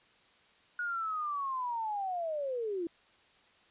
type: linear sweep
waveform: sine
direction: down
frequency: 1456 to 324.5 Hz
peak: -32 dBFS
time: 0.79-2.87 s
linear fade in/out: 2 ms
effects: white hiss -64 dBFS RMS until 3.7 s + resampled to 8000 Hz